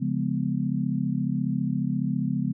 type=chord; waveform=sine; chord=C# dominant seventh; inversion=none; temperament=just; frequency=138.59 / 173.24 / 207.9 / 249.5 Hz; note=C#3 / E#3 / G#3 / B3; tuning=0 / -14 / +2 / +18 cents; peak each=-29 dBFS; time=0-2.53 s; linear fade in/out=20 ms; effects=none